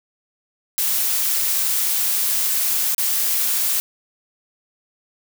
blue noise with dropouts, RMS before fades -20 dBFS, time 0.78-3.8 s, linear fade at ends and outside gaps 0 ms, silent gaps 2.947-2.981 s, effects none

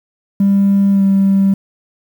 triangle tone with pitch glide, 198.2 to 195.25 Hz, G3 to G3, +19 to -7 cents, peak -5 dBFS, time 0.4-1.54 s, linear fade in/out 5 ms, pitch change -26 cents, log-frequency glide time 0.92-1.03 s, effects tanh soft clip ceiling -5 dBFS + 7-bit

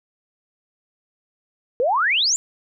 sine exponential sweep, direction up, 460.4 to 7459 Hz, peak -16 dBFS, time 1.8-2.36 s, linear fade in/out 0 ms, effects none

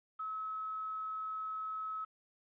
sine tone with quantisation, 1289 Hz, E6, 39 cents flat, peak -37 dBFS, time 0.19-2.05 s, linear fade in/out 10 ms, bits 10, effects resampled to 8000 Hz

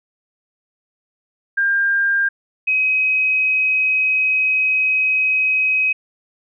sine tone pair in turn, 1600 / 2533 Hz, G6 / D#7, +35 / +30 cents, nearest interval minor sixth, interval 795 cents, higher second, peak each -14 dBFS, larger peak neither, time 1.57-2.29 / 2.67-5.93 s, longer second, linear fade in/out 10 ms, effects none

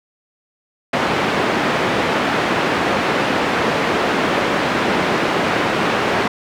pink band-pass noise, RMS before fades -18 dBFS, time 0.93-6.28 s, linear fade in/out 5 ms, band 230 to 2400 Hz, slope 12 dB/octave, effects none

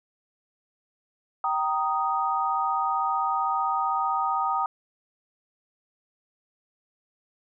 sine chord, Eb major, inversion first, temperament just, 777.8 / 933.4 / 1244.5 Hz, G5 / Bb5 / Eb6, -14 / +2 / 0 cents, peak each -28 / -28 / -26 dBFS, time 1.44-4.66 s, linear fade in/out 2 ms, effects none

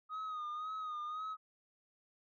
sine tone with vibrato, 1244.5 Hz, D#6, in tune, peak -36 dBFS, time 0.09-1.37 s, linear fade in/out 50 ms, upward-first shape sine, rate 1.9 Hz, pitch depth 54 cents each way, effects tanh soft clip ceiling -38 dBFS

